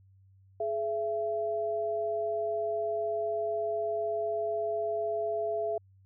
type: tone pair together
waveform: sine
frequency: 423 / 671 Hz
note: G#4 / E5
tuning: +32 / +31 cents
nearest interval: minor sixth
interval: 799 cents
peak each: -33 / -30 dBFS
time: 0.6-5.78 s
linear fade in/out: 5 ms
effects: added 96 Hz sine -57 dBFS peak until 6.05 s